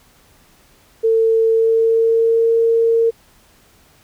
sine tone with pitch glide, 450 to 457.9 Hz, A4 to A#4, +39 to -31 cents, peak -11 dBFS, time 1.03-3.11 s, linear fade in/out 20 ms, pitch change +30 cents, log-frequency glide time 1.52-2.53 s, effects pink hiss -52 dBFS RMS until 4.03 s

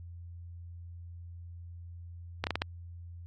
slowing click train, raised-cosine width 0.3 ms, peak -14 dBFS, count 5, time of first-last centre 2.44-2.619 s, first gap 29 ms, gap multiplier 1.3, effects added 86 Hz sine -43 dBFS peak until 3.26 s + AAC 32 kbps

